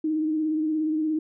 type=tone with vibrato; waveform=sine; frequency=311.1 Hz; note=D#4; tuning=in tune; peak=-22 dBFS; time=0.04-1.19 s; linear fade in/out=5 ms; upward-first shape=sine; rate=17 Hz; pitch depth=35 cents each way; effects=none